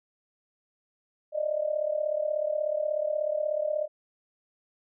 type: tone with amplitude modulation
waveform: sine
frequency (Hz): 607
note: D#5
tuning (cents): -43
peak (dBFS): -22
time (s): 1.32-3.88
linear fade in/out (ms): 50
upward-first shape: sine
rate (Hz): 36.5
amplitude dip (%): 80
effects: none